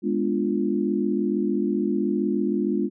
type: chord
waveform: sine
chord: G# diminished seventh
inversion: none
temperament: equal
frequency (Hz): 207.7 / 246.9 / 293.7 / 349.2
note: G#3 / B3 / D4 / F4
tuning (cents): 0 / 0 / 0 / 0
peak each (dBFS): -25 / -28 / -27 / -26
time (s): 0.02-2.9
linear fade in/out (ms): 50
effects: none